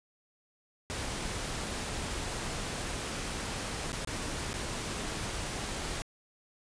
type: noise with dropouts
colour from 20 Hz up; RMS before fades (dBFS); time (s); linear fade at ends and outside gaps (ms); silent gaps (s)
pink; -36; 0.9-6.02; 0; 3.92-3.929 / 4.048-4.073 / 4.531-4.54
effects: resampled to 22050 Hz